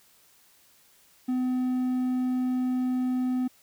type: tone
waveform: triangle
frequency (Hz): 253.4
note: B3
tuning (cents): +45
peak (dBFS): -22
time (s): 1.28-3.48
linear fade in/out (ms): 10
effects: white hiss -60 dBFS RMS until 3.62 s